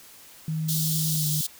sine tone with pitch glide, 157.9 to 152.08 Hz, D#3 to D#3, +26 to -39 cents, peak -25 dBFS, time 0.48-1.41 s, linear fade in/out 2 ms, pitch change -65 cents, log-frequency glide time 1.09-1.27 s
white high-pass noise, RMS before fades -28 dBFS, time 0.68-1.47 s, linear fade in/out 10 ms, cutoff 3300 Hz, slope 48 dB/octave
effects white hiss -49 dBFS RMS until 1.59 s

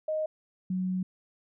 sine tone pair in turn, 622.3 / 185.01 Hz, D#5 / F#3, 0 / 0 cents, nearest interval octave + major sixth, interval 2100 cents, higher first, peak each -27 dBFS, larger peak neither, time 0.08-0.26 / 0.7-1.03 s, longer second, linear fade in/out 5 ms, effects none

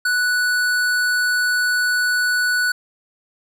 sine tone with hard clipping, 1480 Hz, F#6, in tune, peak -18 dBFS, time 0.05-2.72 s, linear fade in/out 5 ms, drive 15 dB, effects none

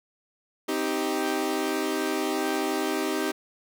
sawtooth chord, C minor, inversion none, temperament equal with one note detuned, 261.6 / 313.1 / 392 Hz, C4 / Eb4 / G4, 0 / +11 / 0 cents, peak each -28 / -25 / -25 dBFS, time 0.68-3.32 s, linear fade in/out 10 ms, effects none

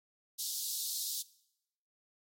pink high-pass noise, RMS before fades -37 dBFS, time 0.38-1.23 s, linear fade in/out 20 ms, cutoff 3800 Hz, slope 48 dB/octave, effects noise-tail reverb RT60 0.8 s tail -20 dB re dry + MP3 64 kbps

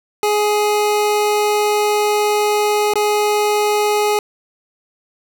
25% pulse tone with dropouts, 418.2 Hz, G#4, 12 cents sharp, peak -10 dBFS, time 0.23-4.19 s, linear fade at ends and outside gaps 1 ms, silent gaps 2.937-2.956 s, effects none

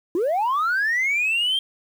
sine linear sweep, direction up, 317.7 to 3208 Hz, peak -17 dBFS, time 0.15-1.59 s, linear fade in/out 2 ms, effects tanh soft clip ceiling -17 dBFS + 8-bit

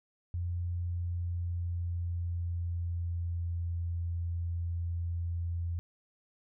sine tone with pitch glide, 87.31 to 85.41 Hz, F2 to F2, 0 to -38 cents, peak -31 dBFS, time 0.34-5.79 s, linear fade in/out 0 ms, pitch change -38 cents, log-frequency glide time 0.76-3.77 s, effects none

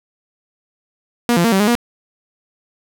sawtooth tone with pitch steps, 238.8 / 171.8 / 230.8 / 192.1 / 207.7 / 238.5 Hz, A#3 / F3 / A#3 / G3 / G#3 / A#3, +42 / -28 / -17 / -35 / 0 / +40 cents, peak -8 dBFS, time 1.29-1.752 s, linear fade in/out 0 ms, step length 77 ms, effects 7-bit

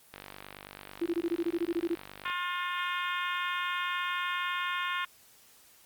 click train, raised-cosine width 0.3 ms, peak -26 dBFS, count 107, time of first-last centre 0.14-2.299 s, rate 49.1 Hz
sine tone bursts, 339.1 Hz, E4, 49 cents sharp, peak -26 dBFS, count 13, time 1.01-1.951 s, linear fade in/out 10 ms, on 53 ms, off 21 ms
harmonic tone, 356 Hz, F4, 33 cents sharp, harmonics 3 / 4 / 5 / 6 / 7 / 8 / 9 / 10, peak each -34 / -36 / -38 / -40 / -41 / -42 / -43 / -44 dBFS, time 2.25-5.05 s, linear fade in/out 5 ms
effects white hiss -59 dBFS RMS until 5.85 s + Opus 32 kbps

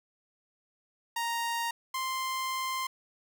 sawtooth tone pair in turn, 932.3 / 1046.5 Hz, A#5 / C6, 0 / 0 cents, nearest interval major second, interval 200 cents, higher second, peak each -26 / -27 dBFS, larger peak first, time 1.16-1.71 / 1.94-2.87 s, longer second, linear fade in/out 5 ms, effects none

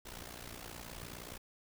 pink noise with amplitude modulation, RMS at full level -44 dBFS, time 0.05-1.38 s, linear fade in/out 10 ms, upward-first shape sine, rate 59.2 Hz, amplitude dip 80%, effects none

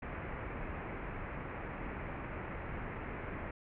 pink low-pass noise, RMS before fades -42 dBFS, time 0.02-3.51 s, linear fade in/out 5 ms, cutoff 2400 Hz, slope 48 dB/octave, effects none

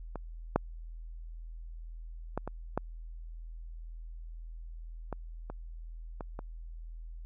clicks, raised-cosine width 1 ms, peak -24 / -10 / -18 / -23 / -15 / -22 / -26 / -25 / -26 dBFS, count 9, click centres 0.157 / 0.56 / 2.376 / 2.476 / 2.776 / 5.127 / 5.5 / 6.208 / 6.391 s, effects added 41 Hz sine -41 dBFS peak until 7.25 s

